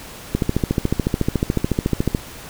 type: click train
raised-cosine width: 3 ms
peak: -4 dBFS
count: 26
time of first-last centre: 0.35-2.149 s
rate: 13.9 Hz
effects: pink hiss -37 dBFS RMS until 2.49 s